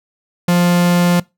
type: tone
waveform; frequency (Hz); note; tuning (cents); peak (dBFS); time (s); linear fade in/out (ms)
45% pulse; 175.4; F3; +8; -10; 0.48-1.2; 5
effects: noise-tail reverb RT60 0.2 s tail -22 dB re dry